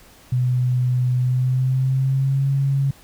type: tone with pitch glide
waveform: sine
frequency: 125.4 to 137.54 Hz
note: B2 to C#3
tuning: +27 to -13 cents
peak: -16 dBFS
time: 0.32-2.91 s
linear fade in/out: 5 ms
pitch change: +160 cents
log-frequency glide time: 1.18-2.5 s
effects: pink hiss -49 dBFS RMS until 3.03 s